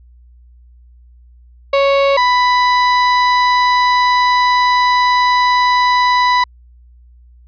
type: tone pair in turn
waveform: 35% pulse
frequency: 554.4 / 991 Hz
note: C#5 / B5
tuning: 0 / +6 cents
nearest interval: minor seventh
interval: 1006 cents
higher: second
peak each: -8 dBFS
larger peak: neither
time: 1.73-2.17 / 2.17-6.44 s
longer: second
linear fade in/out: 5 ms
effects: added 60 Hz sine -41 dBFS peak until 7.47 s + resampled to 11025 Hz